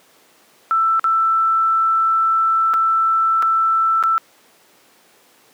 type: tone with dropouts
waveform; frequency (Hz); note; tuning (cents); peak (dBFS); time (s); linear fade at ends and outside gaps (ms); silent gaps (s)
sine; 1328; E6; +12; -13; 0.71-4.18; 0; 0.995-1.042 / 2.736-2.74 / 3.424-3.428 / 4.027-4.037
effects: pink hiss -52 dBFS RMS until 5.53 s + high-pass 300 Hz 12 dB/octave